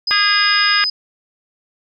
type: tone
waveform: sine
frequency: 5010 Hz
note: D#8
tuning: 11 cents sharp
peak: -16 dBFS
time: 0.07-0.9 s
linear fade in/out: 5 ms
type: harmonic tone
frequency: 409.8 Hz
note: G#4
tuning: 23 cents flat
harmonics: 3 / 4 / 5 / 6 / 7 / 8 / 9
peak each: -20 / -17 / -21 / -26 / -23 / -29 / -27 dBFS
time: 0.11-0.84 s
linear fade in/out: 0 ms
effects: none